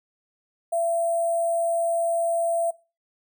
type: tone with sample-and-hold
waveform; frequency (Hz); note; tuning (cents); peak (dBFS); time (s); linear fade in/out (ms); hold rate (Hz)
sine; 675; E5; +41; -21; 0.72-2.71; 10; 8820
effects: noise-tail reverb RT60 0.3 s tail -20 dB re dry